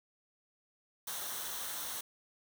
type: noise with comb filter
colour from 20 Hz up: white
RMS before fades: -40 dBFS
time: 1.07-2.01 s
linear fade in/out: 5 ms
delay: 0.41 ms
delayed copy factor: -0.55
effects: none